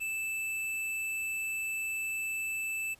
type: tone with hard clipping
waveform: sine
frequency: 2637 Hz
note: E7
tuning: in tune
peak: -33 dBFS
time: 0-2.95 s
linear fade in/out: 20 ms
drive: 18 dB
effects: pink hiss -61 dBFS RMS until 2.99 s + resampled to 32000 Hz